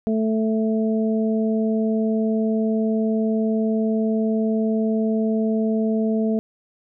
harmonic tone, 220 Hz, A3, in tune, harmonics 1 / 2 / 3, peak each -19 / -25 / -29 dBFS, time 0.07-6.39 s, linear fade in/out 0 ms, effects none

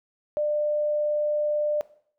sine tone, 597 Hz, D5, 28 cents sharp, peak -22 dBFS, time 0.37-1.81 s, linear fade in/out 0 ms, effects noise-tail reverb RT60 0.6 s tail -17 dB re dry

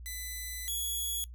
5% pulse tone pair in turn, 2002 / 3361 Hz, B6 / G#7, +23 / +20 cents, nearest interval major sixth, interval 897 cents, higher second, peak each -28 / -24 dBFS, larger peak second, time 0.06-0.68 / 0.68-1.24 s, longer first, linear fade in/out 0 ms, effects noise-tail reverb RT60 0.1 s tail -20 dB re dry + added 60 Hz sine -43 dBFS peak until 1.34 s

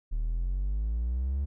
triangle exponential sweep, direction up, 37.31 to 72 Hz, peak -24 dBFS, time 0.11-1.46 s, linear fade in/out 20 ms, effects tanh soft clip ceiling -20 dBFS

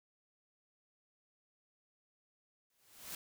white noise with exponential growth, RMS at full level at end -42 dBFS, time 2.7-3.15 s, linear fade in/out 2 ms, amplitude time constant 97 ms, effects none

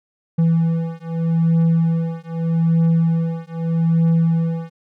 triangle beating tone pair, 164.81 / 165.62 Hz, E3 / E3, 0 / +8 cents, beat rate 0.81 Hz, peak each -16 dBFS, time 0.38-4.7 s, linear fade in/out 10 ms, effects none

